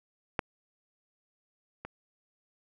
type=clicks; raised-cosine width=0.5 ms; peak=-12 / -24 dBFS; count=2; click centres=0.392 / 1.85 s; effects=none